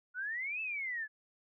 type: exponential two-way sweep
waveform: sine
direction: up then down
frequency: 1434 to 2654 to 1690 Hz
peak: -35 dBFS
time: 0.14-1.08 s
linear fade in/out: 50 ms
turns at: 0.61 s
effects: none